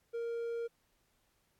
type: tone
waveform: triangle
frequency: 466.2 Hz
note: A#4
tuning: in tune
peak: -33 dBFS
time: 0.13-0.68 s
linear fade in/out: 20 ms
effects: pink hiss -75 dBFS RMS until 1.59 s + AAC 64 kbps